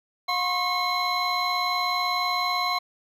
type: tone cluster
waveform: triangle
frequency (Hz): 717 / 1027 / 1087 / 2175 / 4059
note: F5 / C6 / C#6 / C#7 / B7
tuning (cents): +45 / -33 / -34 / -33 / +47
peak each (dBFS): -28 / -32 / -25 / -29 / -28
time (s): 0.28-2.79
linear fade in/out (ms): 10
effects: none